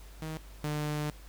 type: tone pair in turn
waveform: sawtooth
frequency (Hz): 157.5 / 149.78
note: D#3 / D3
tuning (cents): +21 / +34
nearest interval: minor second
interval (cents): 87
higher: first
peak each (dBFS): -32 / -27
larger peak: second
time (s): 0.22-0.37 / 0.64-1.1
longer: second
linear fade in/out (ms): 0
effects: added 50 Hz sine -47 dBFS peak until 1.28 s + pink hiss -56 dBFS RMS until 1.28 s